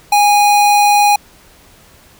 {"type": "tone", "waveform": "square", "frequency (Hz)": 823, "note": "G#5", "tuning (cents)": -16, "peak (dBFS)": -8, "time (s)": [0.12, 1.16], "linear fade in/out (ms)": 5, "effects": ["pink hiss -45 dBFS RMS until 2.19 s"]}